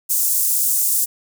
pink high-pass noise, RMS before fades -18 dBFS, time 0.09-1.06 s, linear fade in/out 20 ms, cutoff 7700 Hz, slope 24 dB/octave, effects none

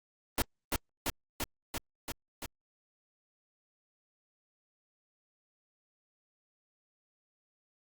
pink noise with echo, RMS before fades -28 dBFS, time 0.38-0.42 s, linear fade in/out 2 ms, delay 340 ms, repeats 6, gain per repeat -2 dB, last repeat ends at 2.46 s, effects Opus 32 kbps

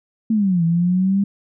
sine exponential two-way sweep, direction down then up, 227.7 to 164.4 to 201.5 Hz, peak -14 dBFS, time 0.3-1.24 s, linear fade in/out 5 ms, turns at 0.64 s, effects none

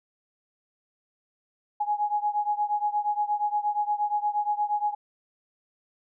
sine beating tone pair, 830.6 / 839.1 Hz, G#5 / G#5, 0 / +18 cents, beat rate 8.5 Hz, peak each -26 / -28 dBFS, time 1.8-4.95 s, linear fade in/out 10 ms, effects none

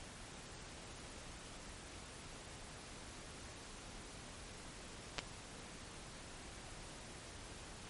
clicks, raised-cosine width 0.2 ms, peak -20 dBFS, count 2, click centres 5.183 / 5.19 s, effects pink hiss -52 dBFS RMS until 7.89 s + MP3 48 kbps

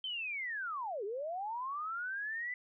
sine linear two-way sweep, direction down then up, 3136 to 381.1 to 2013 Hz, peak -36 dBFS, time 0.04-2.54 s, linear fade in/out 2 ms, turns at 1.04 s, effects none

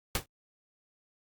pink noise with exponential decay, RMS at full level -24 dBFS, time 0.15-0.26 s, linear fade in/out 2 ms, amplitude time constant 22 ms, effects Opus 48 kbps

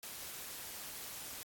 white noise with amplitude modulation, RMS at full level -44 dBFS, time 0.03-1.43 s, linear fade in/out 0 ms, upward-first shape sine, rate 206 Hz, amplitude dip 45%, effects AAC 64 kbps

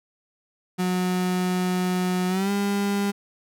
35% pulse tone with pitch glide, 182.2 to 201 Hz, F#3 to G3, -26 to +44 cents, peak -20 dBFS, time 0.78-3.12 s, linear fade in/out 20 ms, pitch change +170 cents, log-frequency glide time 2.28-2.51 s, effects none

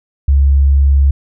sine tone, 69.3 Hz, C#2, in tune, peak -6 dBFS, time 0.28-1.11 s, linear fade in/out 5 ms, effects none

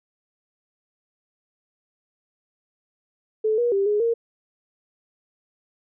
sine tone with pitch steps, 434.3 / 479.2 / 394.8 / 416.7 / 463.7 Hz, A4 / A#4 / G4 / G#4 / A#4, -23 / +48 / +12 / +6 / -9 cents, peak -18 dBFS, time 3.44-4.14 s, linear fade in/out 10 ms, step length 140 ms, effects none

